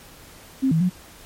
sine tone with pitch steps, 265.3 / 161.6 / 181.4 Hz, C4 / E3 / F#3, +24 / -34 / -34 cents, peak -16 dBFS, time 0.62-0.899 s, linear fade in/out 20 ms, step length 93 ms, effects pink hiss -46 dBFS RMS until 1.25 s + MP3 64 kbps

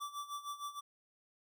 square tone with tremolo, 1162 Hz, D6, 19 cents flat, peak -39 dBFS, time 0-0.81 s, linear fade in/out 20 ms, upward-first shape sine, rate 6.5 Hz, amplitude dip 80%, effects none

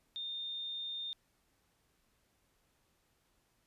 sine tone, 3635 Hz, A#7, 44 cents flat, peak -38 dBFS, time 0.16-1.13 s, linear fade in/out 0 ms, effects pink hiss -75 dBFS RMS until 3.66 s + resampled to 32000 Hz

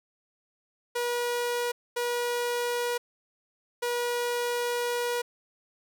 sawtooth tone bursts at uneven times, 482.3 Hz, B4, 41 cents flat, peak -23 dBFS, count 3, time 0.95-1.72 / 1.96-2.98 / 3.82-5.22 s, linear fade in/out 10 ms, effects none

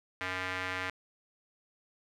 square tone with band-pass filter, 92.5 Hz, F#2, in tune, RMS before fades -36 dBFS, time 0.21-0.9 s, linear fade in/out 0 ms, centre 1900 Hz, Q 1.8, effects none

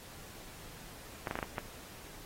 clicks, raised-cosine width 0.5 ms, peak -20 dBFS, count 6, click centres 1.272 / 1.311 / 1.355 / 1.389 / 1.428 / 1.582 s, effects pink hiss -51 dBFS RMS until 2.25 s + AAC 48 kbps

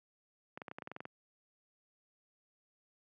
clicks, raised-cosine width 0.5 ms, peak -28 dBFS, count 11, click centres 0.575 / 0.618 / 0.682 / 0.714 / 0.785 / 0.822 / 0.874 / 0.916 / 0.964 / 1.005 / 1.054 s, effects high-pass 150 Hz 12 dB/octave

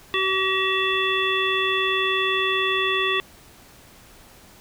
harmonic tone, 381.3 Hz, G4, 48 cents flat, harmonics 1 / 3 / 5 / 7 / 9, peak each -26 / -26 / -26 / -26 / -26 dBFS, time 0.14-3.2 s, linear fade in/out 0 ms, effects pink hiss -49 dBFS RMS until 4.6 s

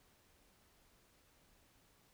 silence, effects pink hiss -70 dBFS RMS until 2.13 s

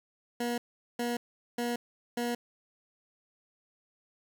20% pulse tone bursts, 239.4 Hz, A#3, 46 cents sharp, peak -25 dBFS, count 4, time 0.4-2.35 s, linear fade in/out 5 ms, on 180 ms, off 410 ms, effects none

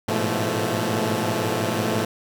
10% pulse tone cluster, 104.6 / 110.4 / 122.6 / 171.8 / 219.7 Hz, G#2 / A2 / B2 / F3 / A3, +13 / +6 / -12 / -28 / -2 cents, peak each -20 dBFS, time 0.08-2.05 s, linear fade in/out 5 ms, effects none

